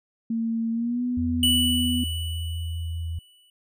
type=tone with pitch glide; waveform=sine; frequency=227.6 to 246.8 Hz; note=A#3 to B3; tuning=-41 to -1 cents; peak=-23 dBFS; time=0.3-2.04 s; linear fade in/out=5 ms; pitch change=+140 cents; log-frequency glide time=0.72-1.03 s
type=tone with vibrato; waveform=sine; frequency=82.8 Hz; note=E2; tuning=8 cents sharp; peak=-27 dBFS; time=1.17-3.19 s; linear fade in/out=5 ms; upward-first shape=square; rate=5.1 Hz; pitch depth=10 cents each way
type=tone with exponential decay; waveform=square; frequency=2960 Hz; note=F#7; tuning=in tune; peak=-18 dBFS; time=1.43-3.5 s; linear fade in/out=2 ms; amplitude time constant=450 ms
effects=none